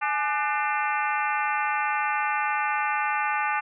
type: harmonic tone with a mistuned harmonic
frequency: 298.8 Hz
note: D4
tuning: 30 cents sharp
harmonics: 3 / 4 / 5 / 6 / 7 / 8 / 9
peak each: -27 / -29 / -31 / -33 / -34 / -35 / -36 dBFS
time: 0.01-3.61 s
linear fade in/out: 20 ms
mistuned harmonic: 3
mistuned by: -100 cents
effects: none